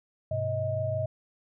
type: tone cluster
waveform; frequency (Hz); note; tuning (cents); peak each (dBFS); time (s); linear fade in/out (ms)
sine; 102.5 / 128.4 / 630; G#2 / C3 / D#5; -22 / -32 / +21; -32 / -34 / -29; 0.31-1.06; 5
effects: none